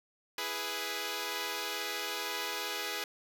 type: chord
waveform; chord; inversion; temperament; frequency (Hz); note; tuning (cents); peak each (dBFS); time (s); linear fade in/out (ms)
5% pulse; E major; none; equal; 329.6 / 415.3 / 493.9; E4 / G#4 / B4; 0 / 0 / 0; -31 / -26 / -27; 0.38-3.04; 2
effects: none